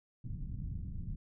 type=low-pass noise; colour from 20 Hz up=pink; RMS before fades=-40 dBFS; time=0.24-1.16 s; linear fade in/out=5 ms; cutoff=180 Hz; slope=24 dB/octave; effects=none